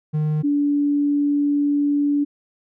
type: tone pair in turn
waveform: triangle / sine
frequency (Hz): 152.9 / 288.6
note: D#3 / D4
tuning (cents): -30 / -30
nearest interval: major seventh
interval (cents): 1100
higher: second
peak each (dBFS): -16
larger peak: neither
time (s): 0.13-0.43 / 0.43-2.25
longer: second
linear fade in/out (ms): 20
effects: none